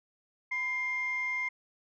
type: tone pair together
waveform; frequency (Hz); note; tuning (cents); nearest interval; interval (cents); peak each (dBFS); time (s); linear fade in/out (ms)
sine; 995.8 / 2110; B5 / C7; +14 / +14; octave + minor second; 1300; -39 / -29; 0.51-1.49; 10
effects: tanh soft clip ceiling -25 dBFS